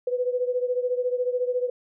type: beating tone pair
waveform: sine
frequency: 493.9 / 507.9 Hz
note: B4 / B4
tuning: 0 / +48 cents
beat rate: 14 Hz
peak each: -24 / -28 dBFS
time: 0.07-1.7 s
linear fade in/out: 5 ms
effects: none